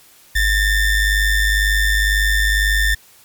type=ring-modulated tone; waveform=square; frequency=880 Hz; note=A5; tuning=in tune; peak=-11 dBFS; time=0.35-2.95 s; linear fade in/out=10 ms; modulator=931 Hz; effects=white hiss -48 dBFS RMS until 3.24 s + MP3 96 kbps